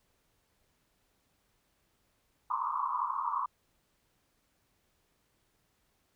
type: band-pass noise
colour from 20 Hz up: pink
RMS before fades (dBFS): -33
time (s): 2.5-3.46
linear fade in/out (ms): 5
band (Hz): 940 to 1200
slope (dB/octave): 96
effects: pink hiss -74 dBFS RMS until 6.15 s